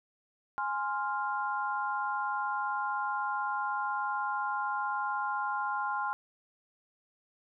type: chord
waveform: sine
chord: F minor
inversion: first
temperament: equal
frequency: 830.6 / 1046.5 / 1396.9 Hz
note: Ab5 / C6 / F6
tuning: 0 / 0 / 0 cents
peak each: -34 / -34 / -35 dBFS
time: 0.58-6.13 s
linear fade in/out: 0 ms
effects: none